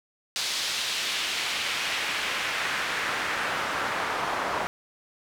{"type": "noise with band-pass filter sweep", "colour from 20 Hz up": "pink", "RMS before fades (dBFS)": -29, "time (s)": [0.36, 4.67], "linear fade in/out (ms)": 0, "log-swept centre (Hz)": [4300, 990], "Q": 1.2, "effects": []}